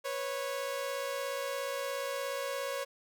sawtooth tone pair together, 493.9 / 550.9 Hz, B4 / C#5, 0 / -11 cents, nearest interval major second, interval 189 cents, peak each -36 / -31 dBFS, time 0.04-2.85 s, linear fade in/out 20 ms, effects none

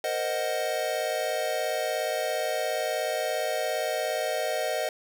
square chord, C half-diminished seventh, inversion third, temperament equal, 466.2 / 523.3 / 622.3 / 740 Hz, Bb4 / C5 / Eb5 / Gb5, 0 / 0 / 0 / 0 cents, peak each -36 / -34 / -30 / -34 dBFS, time 0.04-4.89 s, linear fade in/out 2 ms, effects none

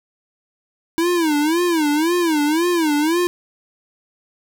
square tone with vibrato, 321.6 Hz, E4, 43 cents flat, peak -16 dBFS, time 0.98-3.27 s, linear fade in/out 0 ms, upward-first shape sine, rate 1.9 Hz, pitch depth 170 cents each way, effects none

